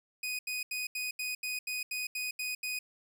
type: tone bursts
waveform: sawtooth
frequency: 2491 Hz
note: D#7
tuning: 1 cent sharp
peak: -30 dBFS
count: 11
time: 0.23-2.79 s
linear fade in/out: 5 ms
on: 160 ms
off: 80 ms
effects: none